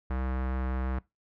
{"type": "tone with low-pass filter", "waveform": "square", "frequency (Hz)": 64.5, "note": "C2", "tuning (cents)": -24, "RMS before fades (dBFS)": -31, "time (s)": [0.1, 0.99], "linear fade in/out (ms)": 5, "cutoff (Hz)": 1500, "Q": 1.6, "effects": ["noise-tail reverb RT60 0.2 s tail -21 dB re dry"]}